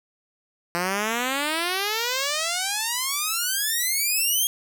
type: exponential sweep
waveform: 5% pulse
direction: up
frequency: 170 to 3273 Hz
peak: -12 dBFS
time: 0.75-4.47 s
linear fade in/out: 0 ms
effects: none